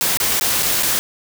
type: noise with dropouts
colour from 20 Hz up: white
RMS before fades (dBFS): -18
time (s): 0.01-0.99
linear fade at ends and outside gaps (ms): 0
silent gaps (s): 0.172-0.201 / 0.397-0.41 / 0.625-0.63 / 0.825-0.831
effects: none